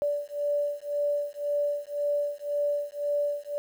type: beating tone pair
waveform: sine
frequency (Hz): 580 / 581.9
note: D5 / D5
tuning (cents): -22 / -16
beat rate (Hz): 1.9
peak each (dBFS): -29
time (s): 0.02-3.58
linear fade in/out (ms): 0
effects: 9-bit